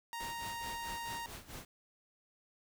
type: tone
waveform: sawtooth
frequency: 932.3 Hz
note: A#5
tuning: in tune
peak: -36 dBFS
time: 0.13-1.26 s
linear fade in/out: 0 ms
type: noise with tremolo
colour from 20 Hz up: pink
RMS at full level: -46 dBFS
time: 0.2-1.65 s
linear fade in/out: 2 ms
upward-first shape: sine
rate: 4.6 Hz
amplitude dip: 80%
effects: none